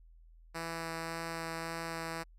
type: tone with vibrato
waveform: 5% pulse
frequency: 164.81 Hz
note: E3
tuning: in tune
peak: -26 dBFS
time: 0.54-2.24 s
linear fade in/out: 20 ms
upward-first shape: sine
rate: 1.8 Hz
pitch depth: 8 cents each way
effects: added 41 Hz sine -55 dBFS peak until 2.38 s + low-pass 12000 Hz 12 dB/octave